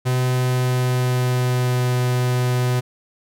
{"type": "tone with pitch glide", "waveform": "45% pulse", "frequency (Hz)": [126.9, 124.94], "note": ["B2", "B2"], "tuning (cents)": [47, 20], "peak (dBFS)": -17, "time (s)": [0.05, 2.81], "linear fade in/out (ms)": 20, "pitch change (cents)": -27, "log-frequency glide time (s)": [0.21, 1.89], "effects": []}